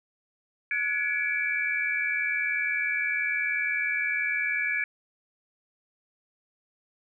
sine tone cluster, 1463 / 1689 / 2250 / 2330 Hz, F#6 / G#6 / C#7 / D7, -20 / +29 / +25 / -14 cents, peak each -38 / -29 / -31 / -29 dBFS, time 0.71-4.84 s, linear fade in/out 2 ms, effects none

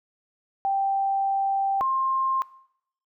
sine tone pair in turn, 784 / 1060.2 Hz, G5 / C6, 0 / +23 cents, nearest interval perfect fourth, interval 523 cents, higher second, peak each -21 dBFS, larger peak neither, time 0.65-1.81 / 1.81-2.42 s, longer first, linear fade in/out 0 ms, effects noise-tail reverb RT60 0.7 s tail -20 dB re dry

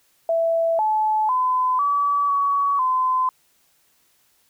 sine tone with pitch steps, 662 / 863 / 1015 / 1146 / 1128 / 1025 Hz, E5 / A5 / B5 / D6 / C#6 / C6, +7 / -34 / +47 / -43 / +30 / -36 cents, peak -17 dBFS, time 0.29-3.29 s, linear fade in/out 2 ms, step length 500 ms, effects white hiss -62 dBFS RMS until 4.49 s

